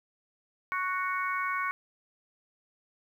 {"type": "harmonic tone", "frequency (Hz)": 370, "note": "F#4", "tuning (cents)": 0, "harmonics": [3, 4, 5, 6], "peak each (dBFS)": [-31, -34, -40, -35], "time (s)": [0.72, 1.71], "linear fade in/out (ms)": 0, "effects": ["10-bit"]}